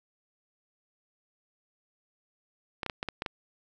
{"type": "clicks", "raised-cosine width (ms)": 0.3, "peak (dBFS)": -16, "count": 7, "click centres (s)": [2.832, 2.863, 2.898, 3.029, 3.087, 3.221, 3.262], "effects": []}